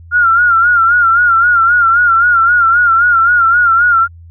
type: tone with vibrato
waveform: sine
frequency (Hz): 1396.9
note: F6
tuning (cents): 0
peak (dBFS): -6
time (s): 0.11-4.08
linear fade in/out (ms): 50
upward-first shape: sine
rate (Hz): 3.8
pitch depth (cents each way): 78
effects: added 84 Hz sine -33 dBFS peak until 4.3 s